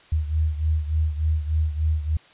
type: beating tone pair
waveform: sine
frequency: 77.2 / 80.6 Hz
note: D#2 / E2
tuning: -13 / -38 cents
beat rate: 3.4 Hz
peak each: -21 / -26 dBFS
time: 0.12-2.17 s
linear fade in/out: 5 ms
effects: white hiss -52 dBFS RMS until 2.33 s + resampled to 8000 Hz